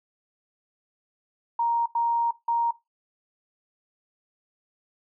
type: tone bursts at uneven times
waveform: sine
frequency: 935 Hz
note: A#5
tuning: 5 cents sharp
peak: -21 dBFS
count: 3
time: 1.59-1.86 / 1.95-2.31 / 2.48-2.71 s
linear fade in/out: 5 ms
effects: noise-tail reverb RT60 0.2 s tail -18 dB re dry